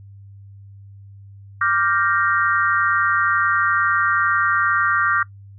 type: chord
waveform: sine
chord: G minor seventh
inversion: second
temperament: equal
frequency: 1174.7 / 1396.9 / 1568 / 1864.7 Hz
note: D6 / F6 / G6 / Bb6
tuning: 0 / 0 / 0 / 0 cents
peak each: -20 / -20 / -22 / -24 dBFS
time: 1.61-5.23 s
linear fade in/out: 5 ms
effects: noise-tail reverb RT60 0.1 s tail -21 dB re dry + added 99 Hz sine -39 dBFS peak until 5.58 s